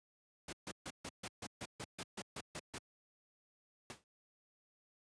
pink noise bursts, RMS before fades -44 dBFS, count 13, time 0.48-2.784 s, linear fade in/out 5 ms, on 48 ms, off 140 ms
pink noise with exponential decay, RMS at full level -43 dBFS, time 3.9-4.04 s, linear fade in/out 1 ms, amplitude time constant 29 ms
effects high-pass 100 Hz 12 dB/octave + resampled to 22050 Hz

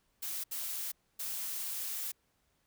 blue noise bursts at uneven times, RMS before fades -38 dBFS, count 3, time 0.22-0.44 / 0.51-0.92 / 1.19-2.12 s, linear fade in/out 10 ms, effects pink hiss -75 dBFS RMS until 2.66 s

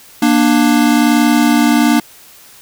square tone pair together, 235.3 / 296.5 Hz, A#3 / D4, +16 / +17 cents, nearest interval major third, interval 401 cents, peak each -12 dBFS, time 0.22-2 s, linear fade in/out 5 ms, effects white hiss -41 dBFS RMS until 2.61 s

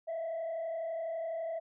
sine tone with frequency modulation, 659 Hz, E5, 1 cent flat, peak -32 dBFS, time 0.07-1.6 s, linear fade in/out 20 ms, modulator 32 Hz, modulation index 0.56, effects tanh soft clip ceiling -32 dBFS

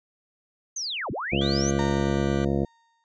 sine linear two-way sweep, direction down then up, 6480 to 70.8 to 6480 Hz, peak -28 dBFS, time 0.76-1.71 s, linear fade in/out 5 ms, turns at 1.11 s
harmonic tone, 69.3 Hz, C#2, in tune, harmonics 1 / 2 / 3 / 4 / 5 / 6 / 7 / 8 / 9 / 10, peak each -31 / -28 / -27 / -33 / -28 / -38 / -32 / -36 / -38 / -37 dBFS, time 1.32-2.65 s, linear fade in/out 5 ms
sawtooth chord, G major seventh, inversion second, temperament just, 1176 / 1470 / 1568 / 1960 Hz, D6 / F#6 / G6 / B6, +2 / -12 / 0 / -14 cents, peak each -36 / -38 / -39 / -40 dBFS, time 1.41-2.45 s, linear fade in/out 5 ms
35% pulse tone with exponential decay, 923 Hz, A#5, 17 cents flat, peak -27 dBFS, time 1.79-3.04 s, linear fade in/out 0 ms, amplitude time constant 270 ms
effects resampled to 16000 Hz

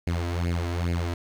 sawtooth tone with flanger, 86.1 Hz, F2, 24 cents flat, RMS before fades -27 dBFS, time 0.07-1.14 s, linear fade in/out 0 ms, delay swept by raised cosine 0.41 to 3.11 ms, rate 2.4 Hz, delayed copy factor +0.8, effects low-pass 6000 Hz 12 dB/octave + 8-bit

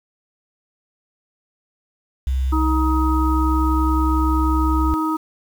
sine tone, 65.41 Hz, C2, in tune, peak -17 dBFS, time 2.27-4.94 s, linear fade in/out 0 ms
harmonic tone, 315.2 Hz, D#4, 23 cents sharp, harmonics 1 / 3 / 4, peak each -20 / -26 / -24 dBFS, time 2.52-5.17 s, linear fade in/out 10 ms
effects 7-bit

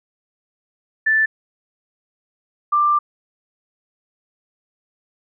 sine tone pair in turn, 1760 / 1184.2 Hz, A6 / D6, 0 / +14 cents, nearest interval perfect fifth, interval 686 cents, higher first, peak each -13 dBFS, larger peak neither, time 1.06-1.26 / 2.72-2.99 s, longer second, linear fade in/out 10 ms, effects none

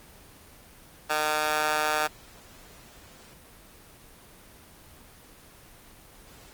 15% pulse tone with high-pass filter, 152.7 Hz, D#3, 32 cents flat, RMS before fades -26 dBFS, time 1.09-2.08 s, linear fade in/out 20 ms, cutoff 940 Hz, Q 2.8, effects pink hiss -51 dBFS RMS until 6.53 s + Opus 24 kbps

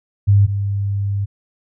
sine tone pair in turn, 100.6 / 100.06 Hz, G2 / G2, +45 / +36 cents, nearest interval unison, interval 9 cents, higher first, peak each -8 / -17 dBFS, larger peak first, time 0.27-0.47 / 0.47-1.26 s, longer second, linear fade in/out 20 ms, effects none

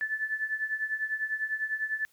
sine tone with tremolo, 1746 Hz, A6, 14 cents flat, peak -25 dBFS, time 0.01-2.05 s, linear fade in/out 0 ms, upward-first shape triangle, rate 10 Hz, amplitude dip 85%, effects white hiss -66 dBFS RMS until 2.12 s + high-pass 60 Hz 12 dB/octave

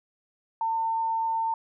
sine tone, 902 Hz, A5, 43 cents sharp, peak -24 dBFS, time 0.61-1.54 s, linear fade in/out 2 ms, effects none

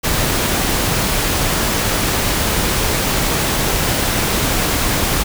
pink noise, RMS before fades -17 dBFS, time 0.03-5.24 s, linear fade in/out 20 ms, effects none

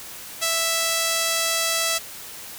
sawtooth tone with band-pass filter, 659.3 Hz, E5, in tune, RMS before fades -23 dBFS, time 0.41-1.99 s, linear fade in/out 20 ms, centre 7500 Hz, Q 0.61, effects white hiss -38 dBFS RMS until 2.58 s

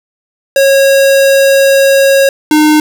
square tone pair in turn, 547 / 304.8 Hz, C#5 / D#4, -23 / -36 cents, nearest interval minor seventh, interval 1013 cents, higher first, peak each -5 dBFS, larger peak neither, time 0.56-2.29 / 2.51-2.8 s, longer first, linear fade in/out 2 ms, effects none

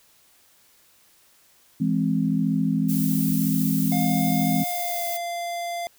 sine chord, E augmented, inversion none, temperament equal with one note detuned, 165.77 / 207.7 / 261.6 Hz, E3 / G#3 / B#3, +10 / 0 / 0 cents, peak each -24 dBFS, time 1.8-4.64 s, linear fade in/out 10 ms
violet noise, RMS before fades -31 dBFS, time 2.88-5.18 s, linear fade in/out 20 ms
square tone with pitch glide, 710 to 691 Hz, F5 to F5, +28 to -19 cents, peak -28 dBFS, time 3.92-5.87 s, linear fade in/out 0 ms, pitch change -47 cents, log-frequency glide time 4.57-5.07 s
effects white hiss -58 dBFS RMS until 5.98 s

